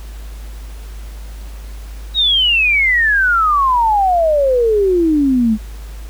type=exponential sweep; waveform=sine; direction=down; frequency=3853 to 210 Hz; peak=-10 dBFS; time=2.14-5.58 s; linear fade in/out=50 ms; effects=added 52 Hz sine -27 dBFS peak until 6.09 s + pink hiss -42 dBFS RMS until 6.09 s